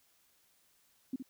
sine tone with echo, 260.8 Hz, C4, 5 cents flat, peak -32 dBFS, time 1.13-1.16 s, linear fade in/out 5 ms, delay 66 ms, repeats 1, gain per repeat -7 dB, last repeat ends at 1.226 s, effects white hiss -70 dBFS RMS until 1.29 s

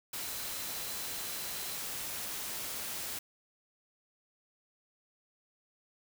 sine tone in noise, 4044 Hz, B7, 40 cents sharp, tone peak -49 dBFS, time 0.22-1.76 s, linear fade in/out 5 ms, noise white, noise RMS -39 dBFS, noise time 0.13-3.19 s, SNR -13 dB, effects none

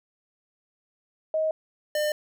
sine / square tone pair in turn, 630 / 602.2 Hz, D#5 / D5, +21 / +43 cents, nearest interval minor second, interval 78 cents, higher first, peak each -22 / -24 dBFS, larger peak first, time 1.34-1.51 / 1.95-2.12 s, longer neither, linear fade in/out 2 ms, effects none

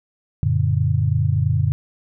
sine chord, Gb augmented, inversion none, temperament just, 92.5 / 115.62 / 144.53 Hz, Gb2 / Bb2 / D3, 0 / -14 / -27 cents, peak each -20 dBFS, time 0.43-1.72 s, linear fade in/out 0 ms, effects none

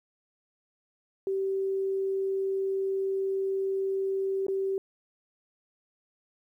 sine tone with dropouts, 386.9 Hz, G4, 23 cents flat, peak -26 dBFS, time 1.27-4.78 s, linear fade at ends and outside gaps 1 ms, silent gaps 4.467-4.483 s, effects 11-bit

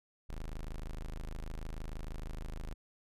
35% pulse tone, 26.42 Hz, G#0, 31 cents sharp, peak -37 dBFS, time 0.29-2.74 s, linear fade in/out 10 ms, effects resampled to 32000 Hz

